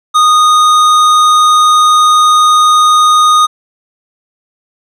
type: tone with hard clipping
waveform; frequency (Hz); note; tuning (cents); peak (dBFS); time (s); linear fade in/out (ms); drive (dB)
triangle; 1236; D#6; -12; -6; 0.14-3.47; 20; 16
effects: none